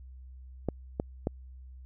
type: clicks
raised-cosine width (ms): 2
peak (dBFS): -15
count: 3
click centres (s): 0.687 / 0.999 / 1.271
effects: added 64 Hz sine -45 dBFS peak until 1.85 s